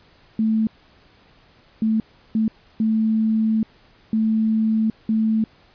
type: tone bursts at uneven times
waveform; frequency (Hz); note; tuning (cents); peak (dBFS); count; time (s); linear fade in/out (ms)
sine; 220; A3; 0; -16; 6; 0.39-0.67 / 1.82-2 / 2.35-2.48 / 2.8-3.63 / 4.13-4.9 / 5.09-5.44; 2
effects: pink hiss -54 dBFS RMS until 5.74 s + resampled to 11025 Hz